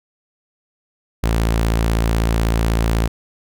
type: tone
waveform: sawtooth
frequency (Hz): 56.1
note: A1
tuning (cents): +34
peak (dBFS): -11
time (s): 1.23-3.08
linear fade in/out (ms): 10
effects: none